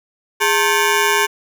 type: ring-modulated tone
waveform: 15% pulse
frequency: 657 Hz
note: E5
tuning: 6 cents flat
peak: -4 dBFS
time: 0.4-1.27 s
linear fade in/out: 20 ms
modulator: 245 Hz
effects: none